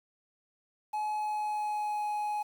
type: tone with pitch glide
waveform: triangle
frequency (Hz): 849 to 838.3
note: G#5 to G#5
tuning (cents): +38 to +16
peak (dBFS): -28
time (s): 0.93-2.43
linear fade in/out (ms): 10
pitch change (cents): -22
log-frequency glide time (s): 1.16-2.05
effects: 9-bit